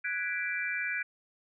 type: chord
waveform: sine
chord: G# half-diminished seventh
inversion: third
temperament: equal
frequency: 1480 / 1661.2 / 1975.5 / 2349 Hz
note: F#6 / G#6 / B6 / D7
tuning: 0 / 0 / 0 / 0 cents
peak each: -36 / -36 / -39 / -34 dBFS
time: 0.04-1.03 s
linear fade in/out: 10 ms
effects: none